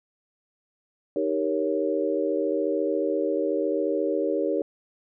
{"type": "chord", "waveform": "sine", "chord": "Eb dominant seventh", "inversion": "none", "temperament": "equal", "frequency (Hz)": [311.1, 392, 466.2, 554.4], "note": ["Eb4", "G4", "Bb4", "Db5"], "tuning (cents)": [0, 0, 0, 0], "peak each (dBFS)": -28, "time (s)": [1.16, 4.62], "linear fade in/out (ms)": 2, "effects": []}